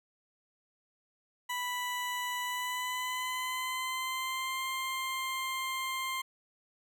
20% pulse tone with pitch glide, 987.8 to 1052.6 Hz, B5 to C6, 0 to +10 cents, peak -28 dBFS, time 1.49-6.22 s, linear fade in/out 10 ms, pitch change +110 cents, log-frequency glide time 2.42-4.62 s, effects none

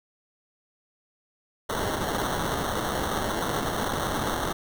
white noise with sample-and-hold, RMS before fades -28 dBFS, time 1.69-4.53 s, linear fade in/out 10 ms, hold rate 2450 Hz, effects none

